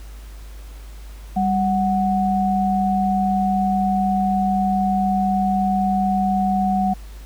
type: tone pair together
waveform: sine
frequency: 196 / 740 Hz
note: G3 / F#5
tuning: 0 / 0 cents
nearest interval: octave + major seventh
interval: 2300 cents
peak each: -19 dBFS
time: 1.36-6.94 s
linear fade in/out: 10 ms
effects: added 51 Hz sine -34 dBFS peak until 7.25 s + pink hiss -48 dBFS RMS until 7.25 s